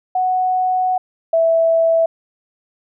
sine tone pair in turn, 740 / 657.9 Hz, F#5 / E5, 0 / -4 cents, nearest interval major second, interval 204 cents, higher first, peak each -14 / -11 dBFS, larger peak second, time 0.15-0.98 / 1.33-2.06 s, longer first, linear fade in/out 5 ms, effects none

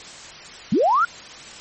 sine linear sweep, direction up, 161.9 to 1443 Hz, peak -14 dBFS, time 0.72-1.05 s, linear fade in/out 5 ms, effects white hiss -39 dBFS RMS until 1.6 s + MP3 32 kbps

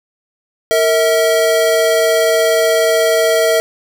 square tone pair together, 459 / 645.9 Hz, A#4 / E5, -27 / -35 cents, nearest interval tritone, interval 592 cents, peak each -15 / -13 dBFS, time 0.71-3.6 s, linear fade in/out 0 ms, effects none

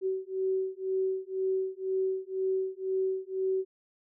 sine beating tone pair, 378.3 / 380.3 Hz, F#4 / F#4, +38 / +48 cents, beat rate 2 Hz, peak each -31 dBFS, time 0.01-3.65 s, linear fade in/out 50 ms, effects none

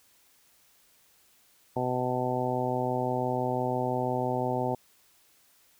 harmonic tone, 125.9 Hz, B2, 34 cents sharp, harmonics 1 / 2 / 3 / 4 / 5 / 6 / 7, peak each -34 / -34 / -34 / -34 / -34 / -34 / -34 dBFS, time 1.76-4.75 s, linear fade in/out 5 ms, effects white hiss -63 dBFS RMS until 5.79 s

